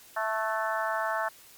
harmonic tone with a mistuned harmonic, 220 Hz, A3, in tune, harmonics 3 / 4 / 5 / 6 / 7 / 8, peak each -32 / -33 / -34 / -35 / -35 / -36 dBFS, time 0.16-1.29 s, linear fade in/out 10 ms, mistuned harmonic 7, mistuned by -31 cents, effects white hiss -53 dBFS RMS until 1.57 s + MP3 96 kbps

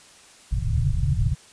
white low-pass noise, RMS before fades -22 dBFS, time 0.51-1.35 s, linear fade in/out 20 ms, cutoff 150 Hz, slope 96 dB/octave, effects white hiss -50 dBFS RMS until 1.52 s + resampled to 22050 Hz

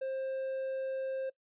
triangle tone, 530 Hz, C5, 22 cents sharp, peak -31 dBFS, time 0.01-1.3 s, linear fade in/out 10 ms, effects noise-tail reverb RT60 0.1 s tail -22 dB re dry + resampled to 8000 Hz

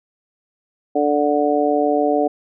harmonic tone, 146.83 Hz, D3, in tune, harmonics 2 / 3 / 4 / 5, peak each -20 / -20 / -20 / -20 dBFS, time 0.95-2.28 s, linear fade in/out 10 ms, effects none

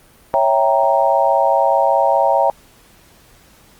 sine chord, C# diminished seventh, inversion none, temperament equal, 554.4 / 659.3 / 784 / 932.3 Hz, C#5 / E5 / G5 / Bb5, 0 / 0 / 0 / 0 cents, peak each -17 dBFS, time 0.34-2.5 s, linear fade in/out 0 ms, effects pink hiss -49 dBFS RMS until 3.79 s + Opus 32 kbps

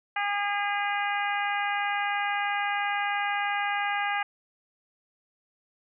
harmonic tone, 407 Hz, G#4, 35 cents flat, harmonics 2 / 3 / 4 / 5 / 6 / 7, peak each -29 / -34 / -32 / -33 / -36 / -40 dBFS, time 0.16-4.23 s, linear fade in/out 5 ms, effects none

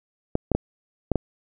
clicks, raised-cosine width 2 ms, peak -7 dBFS, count 5, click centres 0.354 / 0.517 / 0.55 / 1.117 / 1.157 s, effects none

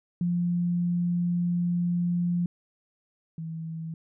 sine tone pair in turn, 174.61 / 162.32 Hz, F3 / E3, 0 / -26 cents, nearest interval minor second, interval 126 cents, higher first, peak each -23 / -32 dBFS, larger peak first, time 0.21-2.46 / 3.38-3.94 s, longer first, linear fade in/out 2 ms, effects none

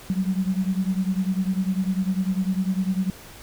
sine beating tone pair, 185 / 195 Hz, F#3 / G3, 0 / -9 cents, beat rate 10 Hz, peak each -23 / -25 dBFS, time 0.1-3.1 s, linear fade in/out 0 ms, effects pink hiss -44 dBFS RMS until 3.42 s

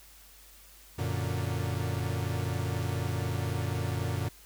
45% pulse chord, Gb augmented, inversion none, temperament equal, 92.5 / 116.54 / 146.83 Hz, Gb2 / Bb2 / D3, 0 / 0 / 0 cents, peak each -33 / -33 / -36 dBFS, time 0.98-4.29 s, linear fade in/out 10 ms, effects added 50 Hz sine -57 dBFS peak until 4.45 s + white hiss -55 dBFS RMS until 4.45 s

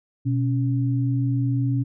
sine tone pair together, 123.97 / 278.3 Hz, B2 / C#4, +7 / +7 cents, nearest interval octave + major second, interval 1400 cents, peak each -20 / -26 dBFS, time 0.25-1.84 s, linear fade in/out 20 ms, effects none

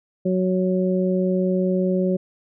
harmonic tone, 185 Hz, F#3, in tune, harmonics 1 / 2 / 3, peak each -20 / -23 / -25 dBFS, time 0.25-2.17 s, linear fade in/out 10 ms, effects none

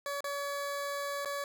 20% pulse tone with dropouts, 567 Hz, C#5, 39 cents sharp, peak -29 dBFS, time 0.06-1.44 s, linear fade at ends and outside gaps 1 ms, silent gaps 0.206-0.242 / 1.249-1.257 s, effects none

